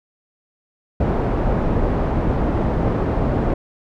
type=low-pass noise; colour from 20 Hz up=pink; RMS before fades=-19 dBFS; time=1-3.54 s; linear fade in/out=5 ms; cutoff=750 Hz; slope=12 dB/octave; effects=none